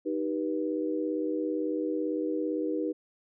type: chord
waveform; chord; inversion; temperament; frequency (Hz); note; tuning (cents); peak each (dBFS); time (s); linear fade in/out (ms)
sine; Eb augmented; none; just; 311.1 / 388.9 / 486.1; Eb4 / G4 / B4; 0 / -14 / -28; -30 / -34 / -33; 0.05-2.93; 20
effects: none